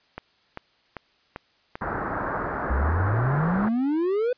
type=click train; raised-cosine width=0.5 ms; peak=-18 dBFS; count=5; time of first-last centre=0.18-1.755 s; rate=2.54 Hz
type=low-pass noise; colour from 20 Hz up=white; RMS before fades=-29 dBFS; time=1.81-3.69 s; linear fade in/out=10 ms; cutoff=1600 Hz; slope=48 dB/octave
type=exponential sweep; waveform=triangle; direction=up; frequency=61.74 to 510 Hz; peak=-19 dBFS; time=2.7-4.33 s; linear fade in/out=5 ms
effects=white hiss -63 dBFS RMS until 4.37 s + resampled to 11025 Hz